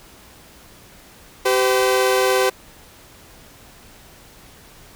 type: tone pair together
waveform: sawtooth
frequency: 386 / 509 Hz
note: G4 / C5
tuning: -27 / -48 cents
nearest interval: perfect fourth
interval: 479 cents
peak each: -14 dBFS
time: 1.45-2.5 s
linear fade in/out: 10 ms
effects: pink hiss -46 dBFS RMS until 4.95 s